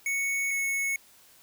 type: tone pair in turn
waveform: square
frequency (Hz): 2217 / 2202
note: C#7 / C#7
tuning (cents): 0 / -12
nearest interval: unison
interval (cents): 12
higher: first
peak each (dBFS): -27 / -27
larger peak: neither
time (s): 0.06-0.51 / 0.51-0.96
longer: neither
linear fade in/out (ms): 2
effects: white hiss -57 dBFS RMS until 1.42 s